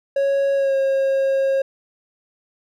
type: tone with pitch glide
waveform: triangle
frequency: 553 to 540.7 Hz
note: C#5 to C#5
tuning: -4 to -43 cents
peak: -14 dBFS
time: 0.16-1.62 s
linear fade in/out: 5 ms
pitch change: -39 cents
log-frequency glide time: 0.55-0.75 s
effects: none